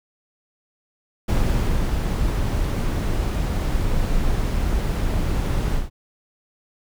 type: noise with ADSR envelope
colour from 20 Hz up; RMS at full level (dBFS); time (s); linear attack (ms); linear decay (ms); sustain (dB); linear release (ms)
brown; -18; 1.28-5.9; 10; 570; -3; 150
effects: none